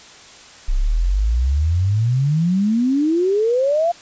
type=exponential sweep; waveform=sine; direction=up; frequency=30.81 to 705 Hz; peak=-14 dBFS; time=0.68-3.92 s; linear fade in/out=10 ms; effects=white hiss -42 dBFS RMS until 4.01 s + resampled to 16000 Hz